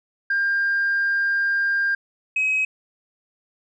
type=tone pair in turn; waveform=sine; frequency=1600 / 2544 Hz; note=G6 / D#7; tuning=+35 / +38 cents; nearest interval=minor sixth; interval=803 cents; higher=second; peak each=-17 dBFS; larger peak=neither; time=0.3-1.95 / 2.36-2.65 s; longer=first; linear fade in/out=5 ms; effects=tanh soft clip ceiling -15 dBFS